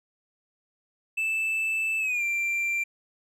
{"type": "tone with pitch glide", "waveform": "triangle", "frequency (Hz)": [2637, 2363], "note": ["E7", "D7"], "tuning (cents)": [0, 10], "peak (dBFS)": -23, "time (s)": [1.17, 2.84], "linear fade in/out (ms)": 10, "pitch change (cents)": -190, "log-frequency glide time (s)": [1.99, 2.23], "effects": []}